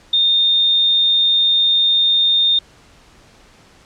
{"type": "tone", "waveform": "sine", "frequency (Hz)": 3646, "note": "A#7", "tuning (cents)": -39, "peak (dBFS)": -11, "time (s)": [0.13, 2.59], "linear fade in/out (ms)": 5, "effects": ["pink hiss -48 dBFS RMS until 3.85 s", "low-pass 7000 Hz 12 dB/octave"]}